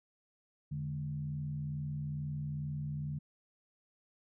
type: tone with frequency modulation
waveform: sine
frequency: 146.83 Hz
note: D3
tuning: in tune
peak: -35 dBFS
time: 0.71-3.19 s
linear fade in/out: 10 ms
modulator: 62.3 Hz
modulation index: 0.58
effects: none